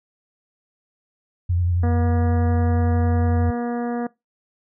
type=tone with vibrato; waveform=sine; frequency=87.8 Hz; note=F2; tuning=10 cents sharp; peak=-17 dBFS; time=1.49-3.51 s; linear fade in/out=10 ms; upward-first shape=sine; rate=11 Hz; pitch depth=35 cents each way
type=harmonic tone; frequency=239.2 Hz; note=A#3; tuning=45 cents sharp; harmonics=1 / 2 / 3 / 4 / 5 / 6 / 7 / 8; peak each=-24 / -29 / -31 / -40 / -40 / -43 / -41 / -48 dBFS; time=1.83-4.07 s; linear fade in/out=5 ms
effects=noise-tail reverb RT60 0.2 s tail -22 dB re dry